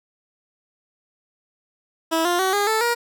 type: tone with pitch steps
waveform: 15% pulse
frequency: 325.6 / 351 / 378.4 / 407.9 / 439.7 / 474 Hz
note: E4 / F4 / F#4 / G#4 / A4 / A#4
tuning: -21 / +9 / +39 / -31 / -1 / +29 cents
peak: -12 dBFS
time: 2.11-2.95 s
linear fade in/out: 20 ms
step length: 140 ms
effects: none

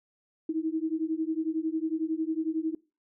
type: beating tone pair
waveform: sine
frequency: 314.1 / 325.1 Hz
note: D#4 / E4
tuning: +16 / -24 cents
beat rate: 11 Hz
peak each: -30 dBFS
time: 0.49-2.75 s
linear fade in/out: 5 ms
effects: noise-tail reverb RT60 0.3 s tail -23 dB re dry

